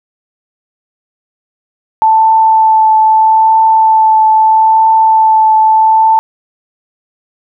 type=tone with vibrato; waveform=sine; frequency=880 Hz; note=A5; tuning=in tune; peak=-4 dBFS; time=2.02-6.19 s; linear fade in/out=0 ms; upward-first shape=triangle; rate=0.78 Hz; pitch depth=14 cents each way; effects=none